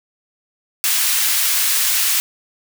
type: high-pass noise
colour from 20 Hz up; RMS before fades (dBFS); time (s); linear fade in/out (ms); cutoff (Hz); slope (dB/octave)
white; -17; 0.84-2.2; 0; 1500; 12
effects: none